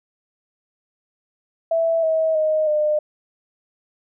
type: tone with pitch steps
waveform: sine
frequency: 659.3 / 640.5 / 622.3 / 604.6 Hz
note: E5 / E5 / D#5 / D#5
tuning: 0 / -50 / 0 / -50 cents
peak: -16 dBFS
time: 1.71-2.99 s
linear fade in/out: 5 ms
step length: 320 ms
effects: none